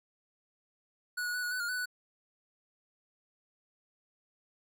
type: tone with pitch steps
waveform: square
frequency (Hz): 1468 / 1457 / 1483 / 1455 / 1497 / 1418 / 1494 / 1483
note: F#6 / F#6 / F#6 / F#6 / F#6 / F6 / F#6 / F#6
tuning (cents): -14 / -27 / +4 / -29 / +20 / +26 / +16 / +4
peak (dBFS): -33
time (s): 1.17-1.858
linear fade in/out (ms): 10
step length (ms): 86
effects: none